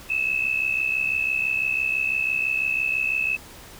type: tone pair together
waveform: sine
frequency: 2571 / 2637 Hz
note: E7 / E7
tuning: -44 / 0 cents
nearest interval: unison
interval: 44 cents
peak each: -24 dBFS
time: 0.09-3.37 s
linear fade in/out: 20 ms
effects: pink hiss -44 dBFS RMS until 3.79 s